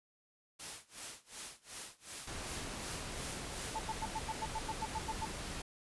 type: noise with tremolo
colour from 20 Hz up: white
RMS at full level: -44 dBFS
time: 0.59-3.8 s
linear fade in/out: 10 ms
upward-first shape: sine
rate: 2.7 Hz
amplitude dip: 95%
type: noise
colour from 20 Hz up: pink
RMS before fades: -43 dBFS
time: 2.27-5.62 s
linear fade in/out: 5 ms
type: tone bursts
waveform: sine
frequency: 880 Hz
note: A5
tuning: in tune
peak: -35 dBFS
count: 12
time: 3.75-5.256 s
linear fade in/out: 10 ms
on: 43 ms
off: 90 ms
effects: resampled to 24000 Hz